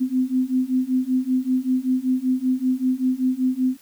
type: beating tone pair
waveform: sine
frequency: 254 / 259.2 Hz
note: B3 / C4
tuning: +49 / -16 cents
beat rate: 5.2 Hz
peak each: -22 / -21 dBFS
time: 0-3.77 s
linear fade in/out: 20 ms
effects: white hiss -53 dBFS RMS until 3.81 s